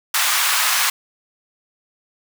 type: high-pass noise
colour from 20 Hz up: pink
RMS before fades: -18 dBFS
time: 0.14-0.9 s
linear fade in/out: 5 ms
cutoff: 1000 Hz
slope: 24 dB/octave
effects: none